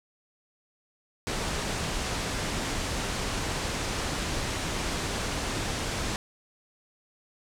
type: low-pass noise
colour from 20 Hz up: pink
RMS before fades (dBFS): -31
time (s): 1.27-6.16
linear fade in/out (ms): 0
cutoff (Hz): 8700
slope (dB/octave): 24
effects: none